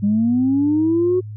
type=linear sweep; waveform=sine; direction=up; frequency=197.9 to 371.8 Hz; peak=-13 dBFS; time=0.02-1.21 s; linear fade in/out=20 ms; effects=tanh soft clip ceiling -9 dBFS + added 106 Hz sine -29 dBFS peak until 1.36 s